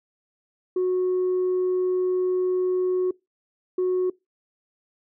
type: tone bursts at uneven times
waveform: sine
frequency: 366.9 Hz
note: F#4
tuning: 15 cents flat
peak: -18 dBFS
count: 2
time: 0.76-3.11 / 3.78-4.1 s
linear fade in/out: 5 ms
effects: noise-tail reverb RT60 0.2 s tail -23 dB re dry + tanh soft clip ceiling -18 dBFS